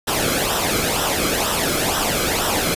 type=noise with flanger; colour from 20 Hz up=pink; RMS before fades=-20 dBFS; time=0.07-2.75 s; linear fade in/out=10 ms; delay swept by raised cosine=0.44 to 1.11 ms; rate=2.1 Hz; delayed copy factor=-0.65; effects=resampled to 32000 Hz